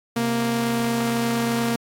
sawtooth tone pair together, 130.81 / 233.1 Hz, C3 / A#3, 0 / 0 cents, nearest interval minor seventh, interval 1000 cents, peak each -26 / -17 dBFS, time 0.16-1.76 s, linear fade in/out 5 ms, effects AAC 64 kbps

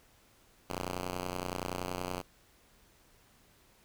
5% pulse ring-modulated tone, 90.6 Hz, F#2, 36 cents flat, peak -21 dBFS, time 0.69-2.22 s, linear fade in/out 20 ms, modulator 75.3 Hz, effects pink hiss -64 dBFS RMS until 3.84 s

